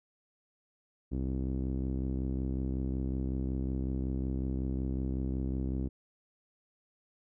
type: tone with low-pass filter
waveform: sawtooth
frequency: 65.41 Hz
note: C2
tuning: in tune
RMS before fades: -33 dBFS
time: 1.11-5.89 s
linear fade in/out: 20 ms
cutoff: 300 Hz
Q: 2.2
effects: none